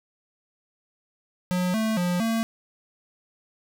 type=tone with pitch steps; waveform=square; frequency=180.7 / 220.2 / 177.5 / 226.2 Hz; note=F#3 / A3 / F3 / A3; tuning=-41 / +2 / +28 / +48 cents; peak=-23 dBFS; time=1.51-2.43 s; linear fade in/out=0 ms; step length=230 ms; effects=none